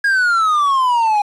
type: exponential sweep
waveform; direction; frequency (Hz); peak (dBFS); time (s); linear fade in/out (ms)
triangle; down; 1650 to 813; -10; 0.04-1.22; 5
effects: resampled to 24000 Hz + 7-bit